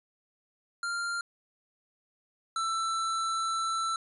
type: tone pair in turn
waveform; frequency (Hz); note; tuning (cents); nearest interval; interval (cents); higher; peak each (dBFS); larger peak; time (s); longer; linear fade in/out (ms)
square; 1392 / 1331.6; F6 / E6; -6 / +17; minor second; 77; first; -31 / -29; second; 0.83-1.21 / 2.56-3.96; second; 2
effects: resampled to 24000 Hz